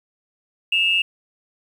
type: tone pair together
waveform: sine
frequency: 2644 / 2829 Hz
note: E7 / F7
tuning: +5 / +22 cents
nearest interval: minor second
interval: 117 cents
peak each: -18 dBFS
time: 0.72-1.02 s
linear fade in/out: 5 ms
effects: tanh soft clip ceiling -8 dBFS + 8-bit